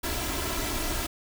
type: noise with comb filter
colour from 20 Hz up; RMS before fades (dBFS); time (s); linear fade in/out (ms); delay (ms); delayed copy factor
pink; -30; 0.03-1.07; 10; 3; +0.7
effects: none